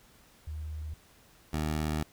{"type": "tone pair in turn", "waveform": ["sine", "15% pulse"], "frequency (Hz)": [77, 77], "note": ["D#2", "D#2"], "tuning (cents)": [-17, -17], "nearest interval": "unison", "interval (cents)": 0, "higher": "neither", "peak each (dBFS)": [-35, -23], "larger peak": "second", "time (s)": [[0.47, 0.94], [1.53, 2.03]], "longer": "second", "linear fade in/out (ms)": 5, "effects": ["pink hiss -60 dBFS RMS until 2.12 s"]}